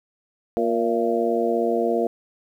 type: harmonic tone with a mistuned harmonic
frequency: 117.1 Hz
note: A#2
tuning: 8 cents sharp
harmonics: 2 / 3 / 4 / 5 / 6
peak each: -27 / -25 / -23 / -29 / -25 dBFS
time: 0.57-2.07 s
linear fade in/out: 0 ms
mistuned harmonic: 6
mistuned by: -55 cents
effects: 9-bit